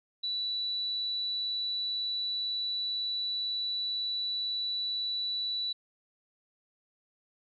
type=tone; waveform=sine; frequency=3951 Hz; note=B7; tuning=in tune; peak=-30 dBFS; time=0.23-5.73 s; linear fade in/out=10 ms; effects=none